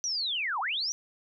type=linear two-way sweep; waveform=sine; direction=down then up; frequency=5980 to 740 to 5980 Hz; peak=-28 dBFS; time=0.04-0.92 s; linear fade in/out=0 ms; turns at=0.6 s; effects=none